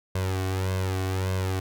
sawtooth tone with flanger, 94.2 Hz, F#2, 32 cents sharp, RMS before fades -27 dBFS, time 0.15-1.6 s, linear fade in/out 5 ms, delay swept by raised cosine 1.9 to 2.72 ms, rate 1.7 Hz, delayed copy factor +0.75, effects none

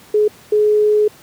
sine tone bursts at uneven times, 422.3 Hz, G#4, 29 cents sharp, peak -10 dBFS, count 2, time 0.14-0.28 / 0.52-1.08 s, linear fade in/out 5 ms, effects pink hiss -44 dBFS RMS until 1.22 s + high-pass 100 Hz 12 dB/octave

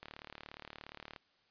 click train, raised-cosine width 0.3 ms, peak -30 dBFS, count 43, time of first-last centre 0.03-1.162 s, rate 37.1 Hz, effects white hiss -72 dBFS RMS until 1.5 s + resampled to 11025 Hz

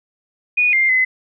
sine tone with pitch steps, 2464 / 2105 / 2035 Hz, D#7 / C7 / C7, -17 / +10 / -49 cents, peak -12 dBFS, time 0.57-1.05 s, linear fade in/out 10 ms, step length 160 ms, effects none

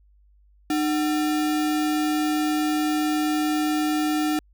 sine tone with sample-and-hold, 304.6 Hz, D#4, 37 cents flat, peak -20 dBFS, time 0.7-4.39 s, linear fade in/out 2 ms, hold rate 1050 Hz, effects added 50 Hz sine -54 dBFS peak until 4.53 s

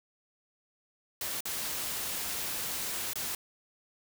white noise with dropouts, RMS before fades -35 dBFS, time 1.21-3.35 s, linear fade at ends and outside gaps 2 ms, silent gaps 1.406-1.454 / 3.134-3.156 s, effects none

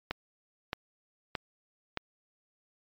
click train, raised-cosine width 0.3 ms, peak -15 dBFS, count 4, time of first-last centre 0.11-1.973 s, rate 1.61 Hz, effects MP3 96 kbps

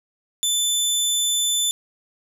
20% pulse tone, 3520 Hz, A7, in tune, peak -13 dBFS, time 0.43-1.71 s, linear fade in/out 0 ms, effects none

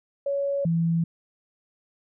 sine tone pair in turn, 560 / 166.49 Hz, C#5 / E3, +18 / +18 cents, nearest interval octave + major sixth, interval 2100 cents, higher first, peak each -23 / -20 dBFS, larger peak second, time 0.26-0.65 / 0.65-1.04 s, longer neither, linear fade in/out 5 ms, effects none

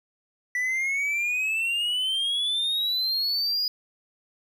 triangle exponential sweep, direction up, 1960 to 4945 Hz, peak -22 dBFS, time 0.55-3.68 s, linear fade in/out 2 ms, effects none

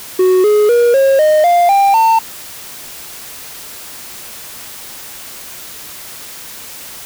triangle tone with pitch steps, 370 / 420.1 / 477.1 / 541.7 / 615.1 / 698.5 / 793.1 / 900.6 Hz, F#4 / G#4 / A#4 / C#5 / D#5 / F5 / G5 / A5, 0 / +20 / +40 / -40 / -20 / 0 / +20 / +40 cents, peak -5 dBFS, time 0.19-2.19 s, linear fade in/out 5 ms, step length 250 ms, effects white hiss -31 dBFS RMS until 7.05 s

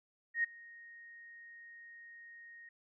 sine tone with ADSR envelope, 1864.7 Hz, A#6, in tune, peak -27 dBFS, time 0.34-2.69 s, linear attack 98 ms, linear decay 11 ms, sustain -24 dB, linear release 4 ms, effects none

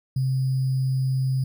sine tone with sample-and-hold, 131.7 Hz, C3, 12 cents sharp, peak -20 dBFS, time 0.16-1.44 s, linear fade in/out 5 ms, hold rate 4900 Hz, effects none

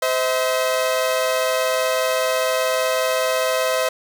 sawtooth tone pair together, 516 / 641 Hz, C5 / E5, -24 / -49 cents, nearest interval major third, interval 375 cents, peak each -17 dBFS, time 0.02-3.89 s, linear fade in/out 5 ms, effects none

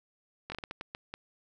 slowing click train, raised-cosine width 0.3 ms, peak -22 dBFS, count 9, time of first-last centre 0.5-1.14 s, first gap 20 ms, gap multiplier 1.38, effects none

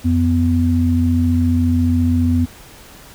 sine tone pair together, 87.84 / 249 Hz, F2 / B3, +11 / +14 cents, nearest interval octave + tritone, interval 1803 cents, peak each -15 dBFS, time 0.04-2.46 s, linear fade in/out 20 ms, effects pink hiss -41 dBFS RMS until 3.14 s

